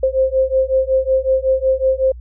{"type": "beating tone pair", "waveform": "sine", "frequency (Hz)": [523.3, 528.7], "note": ["C5", "C5"], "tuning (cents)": [0, 18], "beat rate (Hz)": 5.4, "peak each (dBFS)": -16, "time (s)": [0.03, 2.12], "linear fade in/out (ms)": 5, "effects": ["added 60 Hz sine -31 dBFS peak until 2.2 s"]}